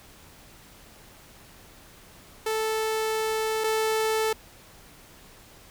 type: tone pair in turn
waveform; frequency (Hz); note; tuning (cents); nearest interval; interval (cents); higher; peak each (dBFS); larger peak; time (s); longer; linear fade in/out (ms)
sawtooth; 439.1 / 439.1; A4 / A4; -4 / -4; unison; 0; neither; -21 / -19; second; 2.46-3.64 / 3.64-4.33; first; 5
effects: pink hiss -51 dBFS RMS until 5.7 s